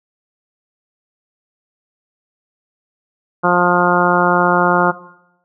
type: harmonic tone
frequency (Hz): 177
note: F3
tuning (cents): +23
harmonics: 1 / 2 / 3 / 4 / 5 / 6 / 7 / 8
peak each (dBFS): -19 / -19 / -19 / -19 / -19 / -19 / -19 / -19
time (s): 3.43-4.92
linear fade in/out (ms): 20
effects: noise-tail reverb RT60 0.8 s tail -17 dB re dry